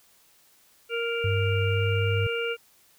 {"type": "harmonic tone", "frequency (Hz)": 466.2, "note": "A#4", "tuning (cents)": 0, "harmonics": [1, 3, 5, 6], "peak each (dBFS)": [-28, -33, -34, -34], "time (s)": [0.89, 2.57], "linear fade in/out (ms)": 50}
{"type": "tone with pitch glide", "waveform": "sine", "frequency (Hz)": [99.6, 100.82], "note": ["G2", "G2"], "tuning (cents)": [28, 49], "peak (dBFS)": -23, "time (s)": [1.24, 2.27], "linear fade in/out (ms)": 5, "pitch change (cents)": 21, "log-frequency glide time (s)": [1.57, 1.89]}
{"effects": ["white hiss -60 dBFS RMS until 2.98 s"]}